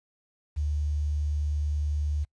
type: tone with quantisation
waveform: sine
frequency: 74.2 Hz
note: D2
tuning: 18 cents sharp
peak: -25 dBFS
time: 0.56-2.25 s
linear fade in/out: 20 ms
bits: 9
effects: noise-tail reverb RT60 0.1 s tail -25 dB re dry + resampled to 22050 Hz